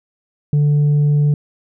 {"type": "tone", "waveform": "sine", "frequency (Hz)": 146.83, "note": "D3", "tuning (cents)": 0, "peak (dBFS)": -8, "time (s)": [0.53, 1.34], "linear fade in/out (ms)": 2, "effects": ["tanh soft clip ceiling -10 dBFS"]}